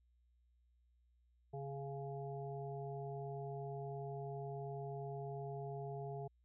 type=harmonic tone with a mistuned harmonic; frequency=138.59 Hz; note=C#3; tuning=in tune; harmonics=1 / 3 / 5 / 6; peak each=-45 / -47 / -49 / -56 dBFS; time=1.53-6.28 s; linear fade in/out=10 ms; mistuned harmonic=6; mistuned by=+19 cents; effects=added 60 Hz sine -70 dBFS peak until 6.44 s